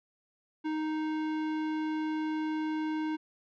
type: tone with tanh clipping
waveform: sine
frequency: 311.1 Hz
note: D#4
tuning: in tune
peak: -32 dBFS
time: 0.64-3.17 s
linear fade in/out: 20 ms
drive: 17 dB
effects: none